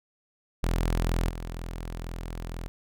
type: tone with level steps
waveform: sawtooth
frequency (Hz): 42.09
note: E1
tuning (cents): +37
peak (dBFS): -20 / -30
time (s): 0.63-2.68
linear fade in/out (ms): 0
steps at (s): 1.29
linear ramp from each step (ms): 2
effects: none